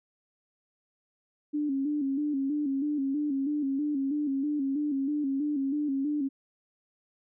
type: tone with vibrato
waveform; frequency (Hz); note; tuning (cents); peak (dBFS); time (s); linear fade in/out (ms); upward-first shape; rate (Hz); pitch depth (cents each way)
sine; 284; C#4; +42; -26; 1.53-6.29; 20; square; 3.1; 76
effects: none

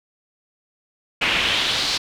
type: noise with band-pass filter sweep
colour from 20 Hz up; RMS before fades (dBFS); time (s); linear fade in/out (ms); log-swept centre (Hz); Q
brown; -21; 1.21-1.98; 10; 2500 to 4500; 2.8
effects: none

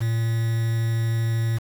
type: tone with quantisation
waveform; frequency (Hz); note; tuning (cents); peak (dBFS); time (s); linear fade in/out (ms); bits
triangle; 114.1; A#2; -37; -18; 0-1.59; 20; 6
effects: none

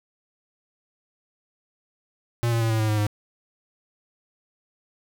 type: tone with pitch steps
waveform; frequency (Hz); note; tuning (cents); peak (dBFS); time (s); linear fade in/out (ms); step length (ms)
square; 118 / 115.64 / 113.32 / 111.06 / 108.83 / 106.66 / 104.52; A#2 / A#2 / A#2 / A2 / A2 / G#2 / G#2; +22 / -13 / -49 / +17 / -19 / +47 / +12; -21; 2.43-3.067; 0; 91
effects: none

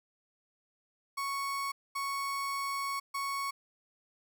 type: tone bursts at uneven times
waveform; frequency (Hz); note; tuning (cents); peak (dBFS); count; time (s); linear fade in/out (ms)
35% pulse; 1108.7; C#6; 0; -31; 3; 1.17-1.72 / 1.95-3 / 3.14-3.51; 10
effects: none

